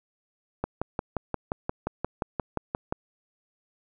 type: click train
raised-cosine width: 1 ms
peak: -13 dBFS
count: 14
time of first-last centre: 0.64-2.925 s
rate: 5.69 Hz
effects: none